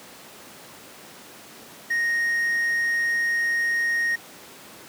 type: tone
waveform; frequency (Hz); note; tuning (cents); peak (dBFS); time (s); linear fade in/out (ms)
triangle; 1864.7; A#6; 0; -19; 1.9-4.16; 10
effects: pink hiss -44 dBFS RMS until 4.88 s + high-pass 200 Hz 12 dB/octave